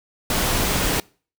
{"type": "noise", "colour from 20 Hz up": "pink", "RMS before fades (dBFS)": -21, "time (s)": [0.3, 1], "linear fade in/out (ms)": 2, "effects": ["noise-tail reverb RT60 0.4 s tail -25 dB re dry"]}